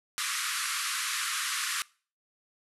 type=band-pass noise; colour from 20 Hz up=pink; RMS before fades=-32 dBFS; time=0.18-1.82 s; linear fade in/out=0 ms; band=1100 to 12000 Hz; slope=96 dB/octave; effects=noise-tail reverb RT60 0.4 s tail -23 dB re dry